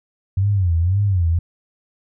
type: tone with vibrato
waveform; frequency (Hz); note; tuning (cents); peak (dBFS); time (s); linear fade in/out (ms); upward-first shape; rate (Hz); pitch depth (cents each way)
sine; 92; F#2; -9; -14; 0.37-1.39; 5; sine; 1.9; 190
effects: none